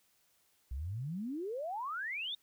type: exponential sweep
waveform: sine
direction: up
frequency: 59.3 to 3729 Hz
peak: -36 dBFS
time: 0.71-2.35 s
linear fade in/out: 5 ms
effects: white hiss -72 dBFS RMS until 2.42 s